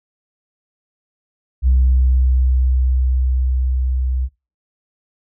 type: tone with level ramp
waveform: sine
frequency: 64 Hz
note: C2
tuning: 38 cents flat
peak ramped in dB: -8 to -16 dBFS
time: 1.62-4.29 s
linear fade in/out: 50 ms
effects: noise-tail reverb RT60 0.3 s tail -24 dB re dry + tanh soft clip ceiling -7 dBFS